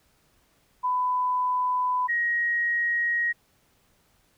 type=tone pair in turn; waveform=sine; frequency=1000 / 1887.7 Hz; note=B5 / A#6; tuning=+21 / +21 cents; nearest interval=major seventh; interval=1100 cents; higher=second; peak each=-22 dBFS; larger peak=neither; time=0.83-2.08 / 2.08-3.33 s; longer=neither; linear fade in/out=20 ms; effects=pink hiss -65 dBFS RMS until 4.37 s